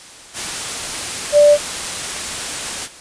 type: tone in noise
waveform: sine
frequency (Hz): 587.3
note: D5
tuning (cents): 0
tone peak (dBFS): -6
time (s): 1.32-1.58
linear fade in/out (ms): 50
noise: white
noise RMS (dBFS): -24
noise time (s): 0.33-2.89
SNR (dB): +15
effects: white hiss -39 dBFS RMS until 3 s + resampled to 22050 Hz